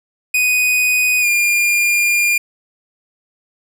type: tone with pitch glide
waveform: 45% pulse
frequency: 2489 to 2408 Hz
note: D#7 to D7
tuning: 0 to +43 cents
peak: -12 dBFS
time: 0.34-2.38 s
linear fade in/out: 5 ms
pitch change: -57 cents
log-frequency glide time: 1.2-1.27 s
effects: none